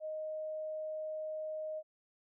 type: tone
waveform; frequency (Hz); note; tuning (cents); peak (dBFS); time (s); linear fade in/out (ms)
sine; 622.3; D#5; 0; -37; 0-1.83; 50
effects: none